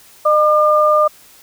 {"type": "tone pair together", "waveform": "sine", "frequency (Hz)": [608.1, 1203], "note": ["D#5", "D6"], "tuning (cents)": [-40, 41], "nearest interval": "octave", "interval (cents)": 1181, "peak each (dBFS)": -12, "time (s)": [0.25, 1.08], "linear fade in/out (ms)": 10, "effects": ["white hiss -45 dBFS RMS until 1.42 s"]}